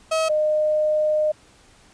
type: tone pair in turn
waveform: 35% pulse / sine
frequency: 640 / 611.6 Hz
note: D#5 / D#5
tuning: +49 / -30 cents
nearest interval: minor second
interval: 79 cents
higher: first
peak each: -17 dBFS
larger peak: neither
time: 0.11-0.29 / 0.29-1.32 s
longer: second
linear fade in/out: 10 ms
effects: pink hiss -53 dBFS RMS until 1.93 s + resampled to 22050 Hz